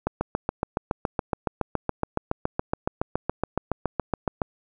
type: click train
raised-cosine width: 1 ms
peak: -9 dBFS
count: 32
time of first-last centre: 0.07-4.418 s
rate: 7.13 Hz
effects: none